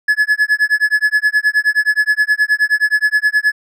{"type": "tone with tremolo", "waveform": "triangle", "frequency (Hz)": 1707, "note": "G#6", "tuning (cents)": 47, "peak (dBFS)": -6, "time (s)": [0.08, 3.52], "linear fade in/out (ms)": 5, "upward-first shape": "sine", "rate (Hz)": 9.5, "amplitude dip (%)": 100, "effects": []}